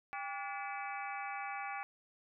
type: harmonic tone with a mistuned harmonic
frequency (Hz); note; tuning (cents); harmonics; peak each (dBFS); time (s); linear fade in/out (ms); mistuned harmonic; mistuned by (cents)
287.3; D4; -38; 3 / 4 / 5 / 6 / 7 / 8 / 9; -42 / -46 / -48 / -50 / -51 / -46 / -52; 0.13-1.83; 0; 3; -130
effects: none